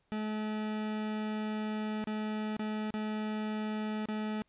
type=tone with dropouts; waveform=40% pulse; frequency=214.5 Hz; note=A3; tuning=44 cents flat; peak=-32 dBFS; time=0.12-4.42 s; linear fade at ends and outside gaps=0 ms; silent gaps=2.041-2.072 / 2.567-2.594 / 2.905-2.94 / 4.056-4.086 s; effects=pink hiss -75 dBFS RMS until 4.48 s + resampled to 8000 Hz